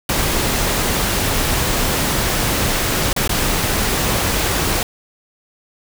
pink noise with dropouts, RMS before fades -18 dBFS, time 0.09-4.83 s, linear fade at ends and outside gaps 2 ms, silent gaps 3.13-3.163 / 3.277-3.293 s, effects none

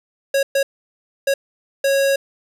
square tone bursts at uneven times, 550 Hz, C#5, 14 cents flat, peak -15 dBFS, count 4, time 0.34-0.43 / 0.55-0.63 / 1.27-1.34 / 1.84-2.16 s, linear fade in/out 5 ms, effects resampled to 32000 Hz + 8-bit

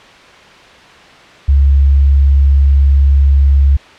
sine tone, 69.3 Hz, C#2, in tune, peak -5 dBFS, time 1.48-3.77 s, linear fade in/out 10 ms, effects white hiss -38 dBFS RMS until 3.98 s + low-pass 3000 Hz 12 dB/octave

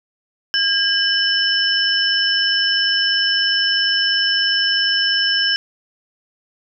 sine tone cluster, 1617 / 2992 / 5300 Hz, G#6 / F#7 / E8, -47 / +19 / +9 cents, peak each -19 dBFS, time 0.54-5.56 s, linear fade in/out 0 ms, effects none

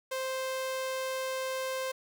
sawtooth tone, 523.3 Hz, C5, in tune, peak -28 dBFS, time 0.11-1.92 s, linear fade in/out 10 ms, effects 9-bit

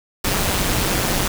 pink noise with amplitude modulation, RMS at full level -17 dBFS, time 0.24-1.28 s, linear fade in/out 5 ms, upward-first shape sine, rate 191 Hz, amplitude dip 65%, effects none

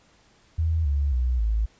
sine tone with pitch steps, 81 / 70.92 / 62.1 / 54.37 Hz, E2 / C#2 / B1 / A1, -30 / +40 / +10 / -20 cents, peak -20 dBFS, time 0.58-1.66 s, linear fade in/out 10 ms, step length 270 ms, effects pink hiss -59 dBFS RMS until 1.79 s + resampled to 16000 Hz

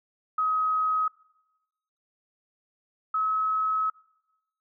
sine tone pair in turn, 1267 / 1284.7 Hz, D#6 / E6, +31 / -45 cents, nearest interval unison, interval 24 cents, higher second, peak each -22 / -23 dBFS, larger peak first, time 0.38-1.08 / 3.14-3.9 s, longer second, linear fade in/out 5 ms, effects noise-tail reverb RT60 1.0 s tail -23 dB re dry

